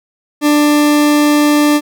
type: tone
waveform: 40% pulse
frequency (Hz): 295.7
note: D4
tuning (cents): +12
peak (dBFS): -7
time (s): 0.41-1.81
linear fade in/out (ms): 50
effects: none